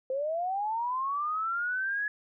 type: linear sweep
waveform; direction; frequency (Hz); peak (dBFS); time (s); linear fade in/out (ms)
sine; up; 512 to 1700; -28; 0.1-2.08; 2
effects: none